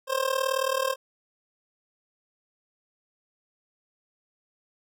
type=tone with amplitude modulation; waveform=25% pulse; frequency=530 Hz; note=C5; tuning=22 cents sharp; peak=-17 dBFS; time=0.07-0.96 s; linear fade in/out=50 ms; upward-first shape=sine; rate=38.6 Hz; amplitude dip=85%; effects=none